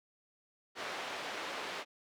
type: band-pass noise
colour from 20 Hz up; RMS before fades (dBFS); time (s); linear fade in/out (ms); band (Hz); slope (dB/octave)
pink; -41; 0.75-1.85; 50; 500 to 3700; 12
effects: none